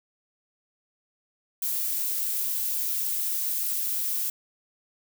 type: noise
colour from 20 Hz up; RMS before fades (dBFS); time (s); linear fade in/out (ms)
violet; -28; 1.62-4.3; 5
effects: none